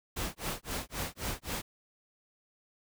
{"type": "noise with tremolo", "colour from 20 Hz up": "pink", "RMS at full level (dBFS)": -34, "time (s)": [0.16, 1.62], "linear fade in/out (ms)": 10, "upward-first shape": "sine", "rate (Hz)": 3.8, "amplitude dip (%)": 100, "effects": []}